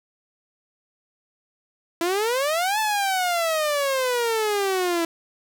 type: exponential two-way sweep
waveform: sawtooth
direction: up then down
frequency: 330 to 880 to 330 Hz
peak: -17 dBFS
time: 2.01-5.05 s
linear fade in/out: 2 ms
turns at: 2.79 s
effects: none